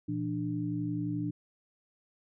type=tone cluster; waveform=sine; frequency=118.3 / 169.8 / 296.1 Hz; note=A#2 / F3 / D4; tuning=+26 / -48 / +14 cents; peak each=-36 / -36 / -33 dBFS; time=0.08-1.31 s; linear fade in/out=10 ms; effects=none